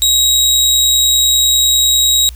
25% pulse tone with amplitude modulation, 3815 Hz, A#7, 39 cents sharp, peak -4 dBFS, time 0.02-2.29 s, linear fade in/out 0 ms, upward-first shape sine, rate 130 Hz, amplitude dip 25%, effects added 60 Hz sine -28 dBFS peak until 2.35 s + white hiss -45 dBFS RMS until 2.35 s

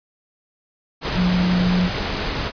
sine tone in noise, 180 Hz, F#3, 47 cents flat, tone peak -16 dBFS, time 1.14-1.9 s, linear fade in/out 50 ms, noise pink, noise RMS -24 dBFS, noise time 1.01-2.52 s, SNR +5 dB, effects resampled to 11025 Hz

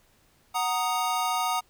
square chord, D# minor, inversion first, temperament equal, 740 / 932.3 / 1244.5 Hz, F#5 / A#5 / D#6, 0 / 0 / 0 cents, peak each -30 dBFS, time 0.54-1.61 s, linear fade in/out 20 ms, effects pink hiss -63 dBFS RMS until 1.69 s

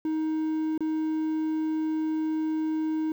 triangle tone with dropouts, 313.9 Hz, D#4, 15 cents sharp, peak -23 dBFS, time 0.05-3.12 s, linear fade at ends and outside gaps 2 ms, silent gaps 0.778-0.806 s, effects 9-bit

